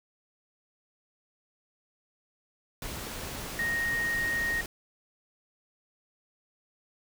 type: tone in noise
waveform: sine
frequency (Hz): 1864.7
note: A#6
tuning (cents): 0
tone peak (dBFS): -27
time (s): 3.59-4.61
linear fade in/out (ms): 2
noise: pink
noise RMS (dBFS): -38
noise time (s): 2.82-4.66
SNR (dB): +8
effects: none